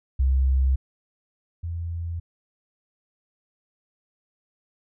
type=tone pair in turn; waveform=sine; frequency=66 / 84.47 Hz; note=C2 / E2; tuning=+16 / +43 cents; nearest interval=major third; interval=427 cents; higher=second; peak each=-17 / -27 dBFS; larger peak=first; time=0.19-0.76 / 1.63-2.2 s; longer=neither; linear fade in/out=10 ms; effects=none